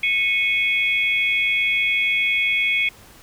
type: tone cluster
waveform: sine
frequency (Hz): 2197 / 2495 / 3335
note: C#7 / D#7 / G#7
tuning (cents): -16 / +4 / +7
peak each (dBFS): -19 / -22 / -27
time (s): 0.03-2.89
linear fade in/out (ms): 5
effects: pink hiss -47 dBFS RMS until 3.22 s